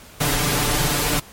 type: noise with comb filter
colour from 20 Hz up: pink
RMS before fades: -20 dBFS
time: 0.2-1.2 s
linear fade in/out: 10 ms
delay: 6.8 ms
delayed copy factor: +1
effects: pink hiss -44 dBFS RMS until 1.32 s + MP3 64 kbps